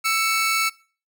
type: tone pair together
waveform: sawtooth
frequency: 1325 / 2228 Hz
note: E6 / C#7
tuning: +9 / +8 cents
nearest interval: major sixth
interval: 899 cents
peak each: -18 / -19 dBFS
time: 0.04-0.7 s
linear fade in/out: 20 ms
effects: noise-tail reverb RT60 0.4 s tail -22 dB re dry